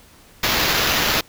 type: noise with sample-and-hold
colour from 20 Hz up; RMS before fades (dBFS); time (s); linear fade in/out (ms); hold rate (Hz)
blue; -19; 0.43-1.21; 5; 8820
effects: pink hiss -49 dBFS RMS until 1.28 s